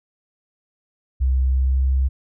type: tone with pitch glide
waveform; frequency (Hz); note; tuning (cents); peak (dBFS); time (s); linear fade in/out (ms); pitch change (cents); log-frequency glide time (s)
sine; 65 to 66.06; C2 to C2; -11 to +17; -15; 1.2-2.09; 20; +28; 1.45-1.89
effects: none